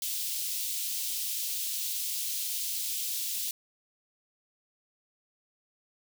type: high-pass noise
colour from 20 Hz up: white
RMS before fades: -33 dBFS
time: 0.02-3.51 s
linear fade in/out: 2 ms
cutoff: 3000 Hz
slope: 24 dB/octave
effects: none